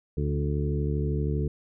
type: harmonic tone with a mistuned harmonic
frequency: 72.7 Hz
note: D2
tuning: 17 cents flat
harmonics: 1 / 2 / 3 / 4 / 5 / 6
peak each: -28 / -28 / -36 / -37 / -36 / -35 dBFS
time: 0.17-1.48 s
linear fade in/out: 5 ms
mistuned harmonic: 4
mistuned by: +16 cents
effects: none